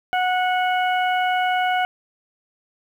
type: harmonic tone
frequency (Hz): 734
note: F#5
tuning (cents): -14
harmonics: 1 / 2 / 3 / 4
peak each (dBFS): -19 / -25 / -29 / -31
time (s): 0.13-1.85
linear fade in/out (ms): 0
effects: 8-bit